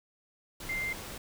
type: tone in noise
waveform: sine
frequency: 2093 Hz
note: C7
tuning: in tune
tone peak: -31 dBFS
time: 0.69-0.93 s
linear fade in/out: 5 ms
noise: pink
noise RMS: -42 dBFS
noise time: 0.6-1.18 s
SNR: +8 dB
effects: none